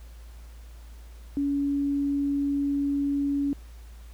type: tone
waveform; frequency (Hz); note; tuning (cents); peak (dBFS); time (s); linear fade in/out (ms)
sine; 282.4; C#4; +32; -23; 1.37-3.53; 0
effects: added 57 Hz sine -42 dBFS peak until 4.13 s + pink hiss -57 dBFS RMS until 4.13 s